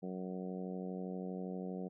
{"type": "harmonic tone", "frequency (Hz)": 92.5, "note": "F#2", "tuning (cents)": 0, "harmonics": [2, 3, 4, 5, 6, 7, 8], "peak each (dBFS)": [-41, -48, -48, -47, -52, -54, -54], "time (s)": [0.02, 1.89], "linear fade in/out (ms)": 20, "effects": []}